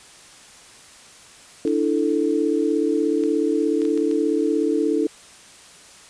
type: chord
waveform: sine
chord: D suspended second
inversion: none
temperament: just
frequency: 293.7 / 330.4 / 440.5 Hz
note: D4 / E4 / A4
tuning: 0 / +4 / +2 cents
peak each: -22 dBFS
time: 1.65-5.07 s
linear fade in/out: 2 ms
type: clicks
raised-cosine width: 0.2 ms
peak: -22 dBFS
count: 6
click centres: 1.676 / 3.237 / 3.818 / 3.852 / 3.976 / 4.113 s
effects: white hiss -46 dBFS RMS until 6.09 s + resampled to 22050 Hz